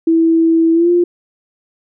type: tone with pitch glide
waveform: sine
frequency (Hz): 328 to 349.5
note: E4 to F4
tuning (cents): -9 to +1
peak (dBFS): -8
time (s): 0.07-1.04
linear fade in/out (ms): 5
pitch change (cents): +110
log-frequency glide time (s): 0.73-0.9
effects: none